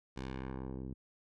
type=tone with low-pass filter sweep; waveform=10% pulse; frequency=65.41 Hz; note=C2; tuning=in tune; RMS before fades=-42 dBFS; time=0.16-0.94 s; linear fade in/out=10 ms; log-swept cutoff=6400 to 250 Hz; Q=0.87; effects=none